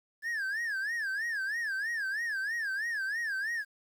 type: tone with vibrato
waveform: triangle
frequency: 1705 Hz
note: G#6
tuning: 45 cents sharp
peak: -29 dBFS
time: 0.22-3.65 s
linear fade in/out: 50 ms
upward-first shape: sine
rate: 3.1 Hz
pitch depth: 180 cents each way
effects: 10-bit